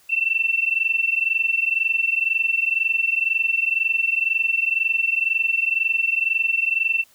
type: tone pair together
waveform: sine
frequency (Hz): 2676 / 2698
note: E7 / E7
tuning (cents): +25 / +40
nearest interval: unison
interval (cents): 15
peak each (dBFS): -21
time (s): 0.09-7.04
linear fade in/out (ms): 20
effects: white hiss -56 dBFS RMS until 7.14 s